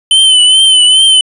square tone with vibrato, 3050 Hz, G7, 48 cents flat, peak -4 dBFS, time 0.11-1.21 s, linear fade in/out 2 ms, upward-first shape triangle, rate 2.4 Hz, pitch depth 60 cents each way, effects resampled to 24000 Hz

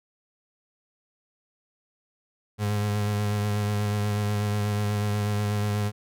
35% pulse tone with vibrato, 103.83 Hz, G#2, in tune, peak -22 dBFS, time 2.58-5.92 s, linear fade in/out 50 ms, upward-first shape sine, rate 8.2 Hz, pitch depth 22 cents each way, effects none

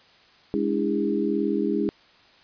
sine tone cluster, 207.4 / 285 / 327.3 / 405.9 Hz, G#3 / C#4 / E4 / G#4, -2 / +48 / -12 / -40 cents, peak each -27 dBFS, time 0.54-1.89 s, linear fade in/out 0 ms, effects white hiss -55 dBFS RMS until 2.43 s + resampled to 11025 Hz

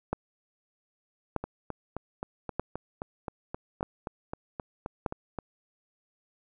two click trains, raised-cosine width 1 ms, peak -14 / -20 dBFS, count 5 / 16, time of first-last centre 0.13-5.062 / 1.44-5.387 s, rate 0.811 / 3.8 Hz, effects none

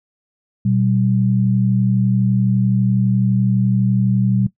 sine tone pair together, 120.9 / 192.81 Hz, B2 / G3, -36 / -28 cents, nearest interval minor sixth, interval 808 cents, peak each -16 dBFS, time 0.65-4.47 s, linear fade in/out 5 ms, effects noise-tail reverb RT60 0.1 s tail -17 dB re dry

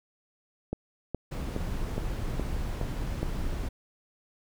click train, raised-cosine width 2 ms, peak -17 dBFS, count 7, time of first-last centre 0.73-3.23 s, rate 2.4 Hz
brown noise, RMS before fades -32 dBFS, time 1.31-3.69 s, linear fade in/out 10 ms
effects none

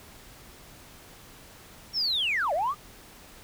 sine linear two-way sweep, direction down then up, 5588 to 554.4 to 1246 Hz, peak -23 dBFS, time 1.93-2.75 s, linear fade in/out 50 ms, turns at 2.53 s, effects tanh soft clip ceiling -20 dBFS + pink hiss -50 dBFS RMS until 3.43 s

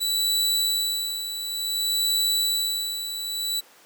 sawtooth tone with tremolo, 3949 Hz, B7, 1 cent flat, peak -17 dBFS, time 0-3.61 s, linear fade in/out 20 ms, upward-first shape sine, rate 0.56 Hz, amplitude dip 65%, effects pink hiss -52 dBFS RMS until 3.85 s + high-pass 400 Hz 12 dB/octave

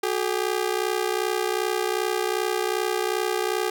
sawtooth ring-modulated tone, 400 Hz, G4, 35 cents sharp, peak -16 dBFS, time 0.03-3.7 s, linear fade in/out 5 ms, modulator 31.3 Hz, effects none

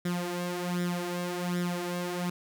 sawtooth tone with flanger, 176.7 Hz, F3, 21 cents sharp, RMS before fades -32 dBFS, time 0.05-2.3 s, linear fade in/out 5 ms, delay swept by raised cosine 0.55 to 3.85 ms, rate 1.3 Hz, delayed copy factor +0.7, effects none

